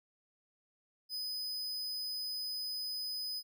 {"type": "tone", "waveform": "45% pulse", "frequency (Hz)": 5010, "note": "D#8", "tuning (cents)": 11, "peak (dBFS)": -37, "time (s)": [1.09, 3.43], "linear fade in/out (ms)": 50, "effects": []}